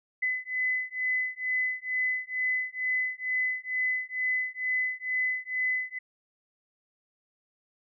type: beating tone pair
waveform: sine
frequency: 2014 / 2016.2 Hz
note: B6 / B6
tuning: +33 / +35 cents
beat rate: 2.2 Hz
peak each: -30 / -30 dBFS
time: 0.22-5.99 s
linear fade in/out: 10 ms
effects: none